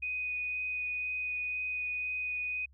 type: tone with vibrato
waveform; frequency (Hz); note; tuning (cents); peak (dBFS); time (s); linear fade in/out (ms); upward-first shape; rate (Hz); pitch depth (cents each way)
sine; 2489; D#7; 0; -32; 0.02-2.66; 10; sine; 2; 8
effects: added 68 Hz sine -57 dBFS peak until 2.73 s